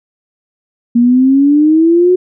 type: exponential sweep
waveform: sine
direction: up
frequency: 234.3 to 369.1 Hz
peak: -5 dBFS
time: 0.95-2.16 s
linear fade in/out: 10 ms
effects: none